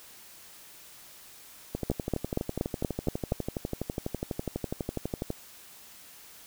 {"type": "two click trains", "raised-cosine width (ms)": 2, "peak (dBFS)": [-13, -17], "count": [7, 44], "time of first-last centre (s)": [[1.9, 3.322], [1.75, 5.304]], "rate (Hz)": [4.22, 12.1], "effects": ["white hiss -51 dBFS RMS until 6.46 s"]}